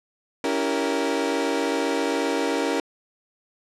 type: chord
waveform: 30% pulse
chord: C# diminished seventh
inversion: none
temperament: equal with one note detuned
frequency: 282 / 329.6 / 392 / 466.2 Hz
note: C#4 / E4 / G4 / Bb4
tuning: +30 / 0 / 0 / 0 cents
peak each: -24 / -26 / -27 / -24 dBFS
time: 0.44-2.8 s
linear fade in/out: 2 ms
effects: low-pass 8000 Hz 12 dB/octave